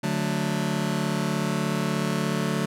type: chord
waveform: sawtooth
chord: D major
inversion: none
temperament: just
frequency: 146.83 / 183.54 / 220.2 Hz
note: D3 / F#3 / A3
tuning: 0 / -14 / +2 cents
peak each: -24 dBFS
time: 0.03-2.66 s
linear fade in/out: 10 ms
effects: low-pass 12000 Hz 12 dB/octave